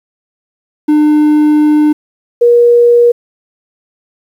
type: tone pair in turn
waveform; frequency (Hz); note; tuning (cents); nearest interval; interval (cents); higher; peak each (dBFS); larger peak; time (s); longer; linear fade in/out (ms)
triangle / sine; 301.2 / 477.1; D4 / A#4; +44 / +40; minor sixth; 796; second; -3; neither; 0.88-1.93 / 2.41-3.12; first; 10
effects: 7-bit